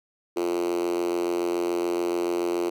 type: tone with high-pass filter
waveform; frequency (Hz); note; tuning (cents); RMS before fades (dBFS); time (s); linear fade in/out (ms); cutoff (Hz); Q
5% pulse; 87; F2; -6; -26; 0.36-2.7; 10; 360; 7.7
effects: none